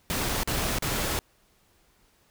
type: noise with dropouts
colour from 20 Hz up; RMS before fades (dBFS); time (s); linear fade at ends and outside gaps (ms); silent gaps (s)
pink; -28; 0.1-1.19; 0; 0.289-0.292 / 0.433-0.475 / 0.785-0.823
effects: pink hiss -64 dBFS RMS until 2.3 s